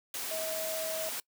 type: tone in noise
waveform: sine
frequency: 639 Hz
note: D#5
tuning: 46 cents sharp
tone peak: -35 dBFS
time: 0.31-1.09 s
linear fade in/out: 2 ms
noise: white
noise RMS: -37 dBFS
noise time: 0.14-1.2 s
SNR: -1 dB
effects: noise-tail reverb RT60 0.1 s tail -23 dB re dry + high-pass 200 Hz 12 dB/octave